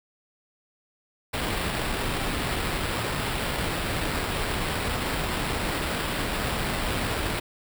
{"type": "noise with sample-and-hold", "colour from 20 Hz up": "pink", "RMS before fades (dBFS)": -28, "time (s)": [1.33, 7.4], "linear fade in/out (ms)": 10, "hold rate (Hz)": 6300, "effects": []}